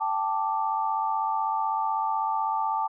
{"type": "chord", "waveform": "sine", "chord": "G suspended second", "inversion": "none", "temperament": "equal", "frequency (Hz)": [784, 880, 1174.7], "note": ["G5", "A5", "D6"], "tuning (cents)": [0, 0, 0], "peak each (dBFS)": [-31, -26, -30], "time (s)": [0, 2.88], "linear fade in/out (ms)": 20, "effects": []}